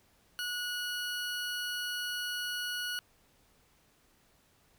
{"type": "tone", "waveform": "20% pulse", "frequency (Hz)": 1460, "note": "F#6", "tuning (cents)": -24, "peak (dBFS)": -29, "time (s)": [0.39, 2.99], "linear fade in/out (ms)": 0, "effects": ["pink hiss -67 dBFS RMS until 4.78 s"]}